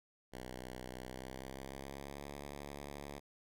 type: tone with pitch glide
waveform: 5% pulse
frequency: 63.1 to 71.24 Hz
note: B1 to C#2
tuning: +38 to +48 cents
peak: -34 dBFS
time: 0.32-3.2 s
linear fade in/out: 20 ms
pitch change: +210 cents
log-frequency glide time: 0.99-2.26 s
effects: none